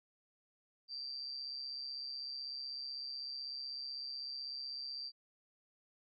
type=tone with amplitude modulation; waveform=sine; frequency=4699 Hz; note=D8; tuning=in tune; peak=-38 dBFS; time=0.88-5.12 s; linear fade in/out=50 ms; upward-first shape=sine; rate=136 Hz; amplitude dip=65%; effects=none